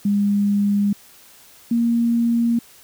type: tone pair in turn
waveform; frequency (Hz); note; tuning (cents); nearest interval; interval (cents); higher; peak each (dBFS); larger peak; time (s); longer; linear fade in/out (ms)
sine; 203 / 233.9; G#3 / A#3; -39 / +6; major second; 245; second; -15; neither; 0.05-0.93 / 1.71-2.59; neither; 5
effects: white hiss -48 dBFS RMS until 2.83 s